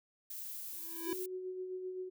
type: noise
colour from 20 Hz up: violet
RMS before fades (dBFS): -44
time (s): 0.3-1.26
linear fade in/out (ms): 5
type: tone with exponential growth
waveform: square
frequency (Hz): 331.7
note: E4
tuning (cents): +11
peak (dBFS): -35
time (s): 0.67-1.13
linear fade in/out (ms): 1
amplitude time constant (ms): 100
type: tone with tremolo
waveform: sine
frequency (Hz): 370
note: F#4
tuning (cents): 0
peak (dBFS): -37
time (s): 1.06-2.1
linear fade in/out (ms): 20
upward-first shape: sine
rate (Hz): 7.7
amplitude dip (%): 40
effects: none